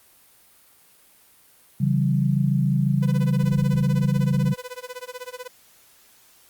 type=chord; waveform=sine; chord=C# diminished; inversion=none; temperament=equal with one note detuned; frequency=138.59 / 164.81 / 192.74 Hz; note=C#3 / E3 / G3; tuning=0 / 0 / -29 cents; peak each=-20 / -25 / -23 dBFS; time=1.8-4.54 s; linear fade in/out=10 ms
type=tone with tremolo; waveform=sawtooth; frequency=500 Hz; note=B4; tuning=21 cents sharp; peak=-27 dBFS; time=3.02-5.48 s; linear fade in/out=10 ms; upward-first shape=sine; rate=16 Hz; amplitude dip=100%
effects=white hiss -55 dBFS RMS until 6.49 s + Opus 32 kbps